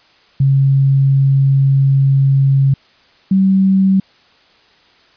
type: tone pair in turn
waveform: sine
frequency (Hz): 136.6 / 191.85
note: C#3 / G3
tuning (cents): -25 / -37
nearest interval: tritone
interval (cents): 588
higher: second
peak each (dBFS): -8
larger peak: neither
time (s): 0.4-2.74 / 3.31-4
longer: first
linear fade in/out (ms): 5
effects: white hiss -50 dBFS RMS until 5.16 s + resampled to 11025 Hz